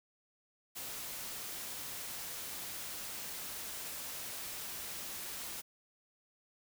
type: noise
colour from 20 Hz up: white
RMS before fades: -43 dBFS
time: 0.75-5.62 s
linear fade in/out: 20 ms
effects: none

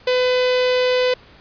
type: tone with notch filter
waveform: sawtooth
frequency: 503 Hz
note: B4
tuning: 32 cents sharp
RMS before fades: -17 dBFS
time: 0.07-1.14 s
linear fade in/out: 5 ms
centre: 1200 Hz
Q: 1.1
effects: pink hiss -47 dBFS RMS until 1.4 s + resampled to 11025 Hz

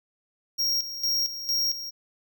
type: tone with tremolo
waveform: square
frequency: 5588 Hz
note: F8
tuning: in tune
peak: -23 dBFS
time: 0.58-1.91 s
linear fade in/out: 20 ms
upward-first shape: square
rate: 2.2 Hz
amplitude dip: 70%
effects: none

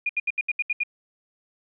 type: tone bursts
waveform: sine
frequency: 2436 Hz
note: D#7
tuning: 37 cents flat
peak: -21 dBFS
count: 8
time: 0.06-0.835 s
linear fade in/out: 5 ms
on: 33 ms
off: 73 ms
effects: none

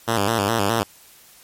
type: tone with vibrato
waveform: 5% pulse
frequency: 107 Hz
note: A2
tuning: 48 cents flat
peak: -7 dBFS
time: 0.07-0.84 s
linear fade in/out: 20 ms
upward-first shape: square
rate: 4.8 Hz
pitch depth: 120 cents each way
effects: white hiss -49 dBFS RMS until 1.43 s + MP3 64 kbps

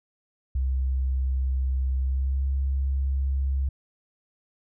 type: tone with pitch glide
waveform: sine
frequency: 65.41 to 67.56 Hz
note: C2 to C#2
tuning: 0 to -44 cents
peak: -22 dBFS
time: 0.55-3.69 s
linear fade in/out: 5 ms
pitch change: +56 cents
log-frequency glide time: 2-2.45 s
effects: none

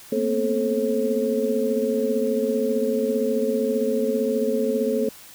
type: tone cluster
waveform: sine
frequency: 227.2 / 242.3 / 260.4 / 435.3 / 537 Hz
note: A#3 / B3 / C4 / A4 / C5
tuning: -44 / -33 / -8 / -19 / +45 cents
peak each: -27 / -29 / -30 / -23 / -26 dBFS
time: 0.12-5.09 s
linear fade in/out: 5 ms
effects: white hiss -45 dBFS RMS until 5.34 s

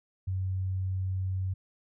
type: tone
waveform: sine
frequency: 94 Hz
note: F#2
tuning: 28 cents sharp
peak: -28 dBFS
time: 0.27-1.54 s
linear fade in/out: 10 ms
effects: none

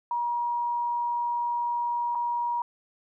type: tone with dropouts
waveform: sine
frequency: 954 Hz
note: A#5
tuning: 40 cents sharp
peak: -25 dBFS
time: 0.11-2.62 s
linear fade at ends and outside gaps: 2 ms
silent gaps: 2.15-2.154 s
effects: none

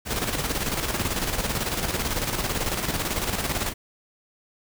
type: noise with tremolo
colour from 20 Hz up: pink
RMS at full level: -25 dBFS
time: 0.05-3.74 s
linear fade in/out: 50 ms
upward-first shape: square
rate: 18 Hz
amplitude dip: 50%
effects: none

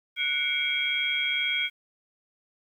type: tone cluster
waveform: sine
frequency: 1478 / 2167 / 2309 / 3267 Hz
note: F#6 / C#7 / D7 / G#7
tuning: -2 / -40 / -30 / -29 cents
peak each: -35 / -30 / -29 / -28 dBFS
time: 0.16-1.7 s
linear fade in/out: 50 ms
effects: 10-bit

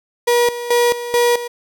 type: tone with tremolo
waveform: 35% pulse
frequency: 480 Hz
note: B4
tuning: 49 cents flat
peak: -10 dBFS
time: 0.27-1.48 s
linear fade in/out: 10 ms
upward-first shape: square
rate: 2.3 Hz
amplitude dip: 75%
effects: none

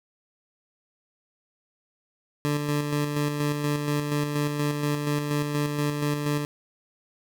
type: tone with tremolo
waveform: 20% pulse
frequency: 146.83 Hz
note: D3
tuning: in tune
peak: -18 dBFS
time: 2.45-6.45 s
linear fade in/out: 0 ms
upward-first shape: square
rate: 4.2 Hz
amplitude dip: 40%
effects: none

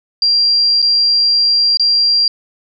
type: tone with dropouts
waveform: sine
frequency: 4752 Hz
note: D8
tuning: 20 cents sharp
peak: -9 dBFS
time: 0.22-2.28 s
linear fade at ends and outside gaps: 2 ms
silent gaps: 0.819-0.825 / 1.772-1.796 s
effects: none

